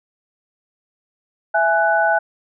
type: tone cluster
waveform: sine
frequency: 663 / 833 / 1489 Hz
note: E5 / G#5 / F#6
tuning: +10 / +5 / +11 cents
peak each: -18 dBFS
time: 1.54-2.19 s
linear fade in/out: 10 ms
effects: none